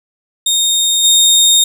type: tone with level steps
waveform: 25% pulse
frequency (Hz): 3689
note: A#7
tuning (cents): -19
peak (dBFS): -7 / -3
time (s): 0.46-1.64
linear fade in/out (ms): 5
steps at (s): 1.03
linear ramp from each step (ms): 20
effects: none